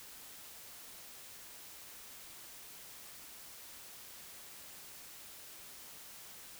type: silence
effects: white hiss -52 dBFS RMS until 6.59 s